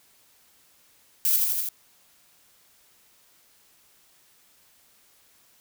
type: noise with echo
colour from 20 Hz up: violet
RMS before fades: -22 dBFS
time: 1.25-1.36 s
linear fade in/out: 0 ms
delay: 82 ms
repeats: 4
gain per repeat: -2 dB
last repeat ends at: 1.688 s
effects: white hiss -60 dBFS RMS until 5.6 s